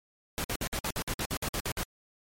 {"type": "noise bursts", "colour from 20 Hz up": "pink", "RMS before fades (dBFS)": -32, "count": 13, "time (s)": [0.38, 1.833], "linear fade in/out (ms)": 0, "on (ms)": 61, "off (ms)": 55, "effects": ["MP3 64 kbps"]}